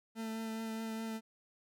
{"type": "tone with vibrato", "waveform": "40% pulse", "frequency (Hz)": 222.9, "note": "A3", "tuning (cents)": 23, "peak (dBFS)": -37, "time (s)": [0.15, 1.21], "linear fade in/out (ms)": 50, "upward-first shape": "triangle", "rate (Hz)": 4.8, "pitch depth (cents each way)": 16, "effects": []}